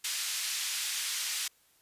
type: band-pass noise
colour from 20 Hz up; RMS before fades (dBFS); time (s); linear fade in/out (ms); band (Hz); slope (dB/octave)
white; -34; 0.04-1.48; 5; 2100 to 7800; 12
effects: white hiss -66 dBFS RMS until 1.81 s + resampled to 32000 Hz